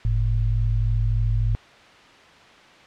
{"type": "tone pair together", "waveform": "sine", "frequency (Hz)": [46.56, 110], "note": ["F#1", "A2"], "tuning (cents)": [12, 0], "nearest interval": "octave + minor third", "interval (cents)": 1488, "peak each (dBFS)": -21, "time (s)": [0.05, 1.55], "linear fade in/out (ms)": 0, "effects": ["white hiss -48 dBFS RMS until 2.86 s", "low-pass 3000 Hz 12 dB/octave"]}